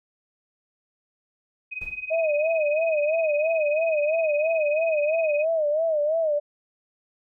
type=tone with tremolo; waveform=sine; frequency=2512 Hz; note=D#7; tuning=16 cents sharp; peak=-27 dBFS; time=1.71-5.45 s; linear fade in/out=20 ms; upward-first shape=sine; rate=19 Hz; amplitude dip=85%
type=noise with exponential decay; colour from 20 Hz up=brown; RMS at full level=-37 dBFS; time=1.81-2.13 s; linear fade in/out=5 ms; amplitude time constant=69 ms
type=tone with vibrato; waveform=sine; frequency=622.3 Hz; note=D#5; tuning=in tune; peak=-20 dBFS; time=2.1-6.4 s; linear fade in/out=20 ms; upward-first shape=sine; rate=3 Hz; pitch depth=110 cents each way
effects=none